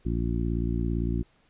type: harmonic tone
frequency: 57.7 Hz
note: A#1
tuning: 17 cents flat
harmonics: 1 / 2 / 3 / 4 / 5 / 6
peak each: -28 / -31 / -33 / -34 / -35 / -36 dBFS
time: 0.05-1.23 s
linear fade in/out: 10 ms
effects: pink hiss -64 dBFS RMS until 1.49 s + resampled to 8000 Hz